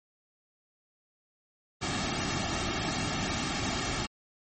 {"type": "noise with comb filter", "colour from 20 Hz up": "pink", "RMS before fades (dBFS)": -31, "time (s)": [1.81, 4.07], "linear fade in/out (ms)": 20, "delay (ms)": 2, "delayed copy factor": -0.65, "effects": ["low-pass 9000 Hz 12 dB/octave", "MP3 32 kbps"]}